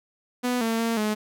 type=tone with pitch steps; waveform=sawtooth; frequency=247.5 / 226.5 / 229.1 / 212.8 Hz; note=B3 / A#3 / A#3 / G#3; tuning=+4 / -50 / -30 / +42 cents; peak=-19 dBFS; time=0.43-1.15 s; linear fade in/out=20 ms; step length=180 ms; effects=none